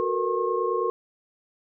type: tone cluster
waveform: sine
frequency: 368.7 / 449.2 / 478.4 / 1078 Hz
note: F#4 / A4 / A#4 / C#6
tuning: -6 / +36 / +45 / -49 cents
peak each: -28 dBFS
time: 0-0.9 s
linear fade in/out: 0 ms
effects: none